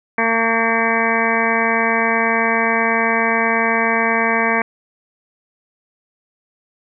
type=harmonic tone; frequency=227.7 Hz; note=A#3; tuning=40 cents flat; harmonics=1 / 2 / 3 / 4 / 5 / 7 / 8 / 9 / 10; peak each=-23 / -23 / -23 / -23 / -23 / -23 / -23 / -23 / -23 dBFS; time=0.18-4.62 s; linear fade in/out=2 ms; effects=none